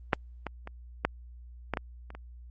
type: clicks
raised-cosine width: 0.5 ms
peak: -7 / -18 / -25 / -9 / -14 / -15 / -30 / -28 dBFS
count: 8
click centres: 0.132 / 0.467 / 0.674 / 1.05 / 1.737 / 1.772 / 2.104 / 2.15 s
effects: added 60 Hz sine -45 dBFS peak until 2.5 s + Opus 24 kbps